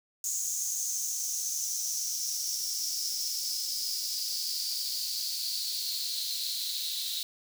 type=noise with high-pass filter sweep; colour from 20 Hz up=white; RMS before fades=-33 dBFS; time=0.24-7.23 s; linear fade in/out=2 ms; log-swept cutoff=6700 to 3900 Hz; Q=7.5; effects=none